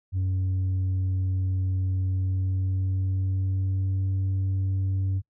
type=tone with pitch glide; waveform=sine; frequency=93.6 to 95.68 Hz; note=F#2 to G2; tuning=+20 to -41 cents; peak=-20 dBFS; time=0.12-5.22 s; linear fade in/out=50 ms; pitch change=+39 cents; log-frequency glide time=2-4.07 s; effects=noise-tail reverb RT60 0.1 s tail -23 dB re dry + tanh soft clip ceiling -22 dBFS